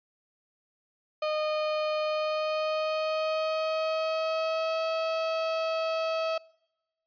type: tone with pitch glide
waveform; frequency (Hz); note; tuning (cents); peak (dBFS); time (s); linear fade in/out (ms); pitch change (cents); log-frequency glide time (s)
35% pulse; 614 to 646.8; D#5 to E5; -23 to -33; -25; 1.22-6.38; 5; +90; 2.02-4.86
effects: noise-tail reverb RT60 1.0 s tail -26 dB re dry + resampled to 11025 Hz